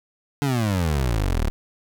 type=exponential sweep; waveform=25% pulse; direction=down; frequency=146.83 to 34.65 Hz; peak=-16 dBFS; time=0.42-1.5 s; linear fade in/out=0 ms; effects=none